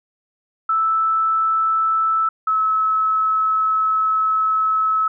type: tone pair in turn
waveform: sine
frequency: 1316 / 1295.6 Hz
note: E6 / E6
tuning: -3 / -30 cents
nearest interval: unison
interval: 27 cents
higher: first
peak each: -15 dBFS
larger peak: neither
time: 0.69-2.29 / 2.47-5.08 s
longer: second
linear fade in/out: 5 ms
effects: none